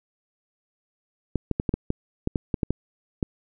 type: clicks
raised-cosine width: 3 ms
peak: -10 dBFS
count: 12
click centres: 1.357 / 1.513 / 1.599 / 1.692 / 1.74 / 1.904 / 2.274 / 2.358 / 2.542 / 2.632 / 2.706 / 3.228 s
effects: none